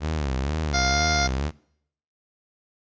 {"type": "tone with vibrato", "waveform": "sawtooth", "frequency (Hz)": 71.7, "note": "D2", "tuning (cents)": -41, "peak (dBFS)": -20, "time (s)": [0, 1.52], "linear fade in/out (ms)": 50, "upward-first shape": "sine", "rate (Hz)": 2.1, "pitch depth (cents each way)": 180}
{"type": "harmonic tone", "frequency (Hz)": 703, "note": "F5", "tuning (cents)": 11, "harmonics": [1, 2, 3, 5, 6, 7, 8, 9], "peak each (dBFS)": [-26, -27, -29, -34, -32, -31, -30, -36], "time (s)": [0.73, 1.28], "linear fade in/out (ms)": 20}
{"effects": ["noise-tail reverb RT60 0.7 s tail -24 dB re dry", "resampled to 16000 Hz"]}